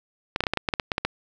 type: clicks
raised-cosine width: 0.3 ms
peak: -7 dBFS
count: 12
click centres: 0.361 / 0.406 / 0.438 / 0.468 / 0.536 / 0.573 / 0.688 / 0.738 / 0.798 / 0.918 / 0.981 / 1.05 s
effects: none